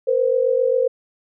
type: tone pair together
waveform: sine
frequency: 470 / 517.5 Hz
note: A#4 / C5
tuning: +14 / -19 cents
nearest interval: major second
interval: 167 cents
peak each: -19 / -17 dBFS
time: 0.07-0.88 s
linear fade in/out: 10 ms
effects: none